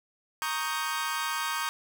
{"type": "chord", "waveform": "sawtooth", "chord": "Eb dominant seventh", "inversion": "second", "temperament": "equal", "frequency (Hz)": [932.3, 1108.7, 1244.5, 1568], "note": ["Bb5", "Db6", "Eb6", "G6"], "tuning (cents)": [0, 0, 0, 0], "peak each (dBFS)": -31, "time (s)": [0.42, 1.69], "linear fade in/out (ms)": 0, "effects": []}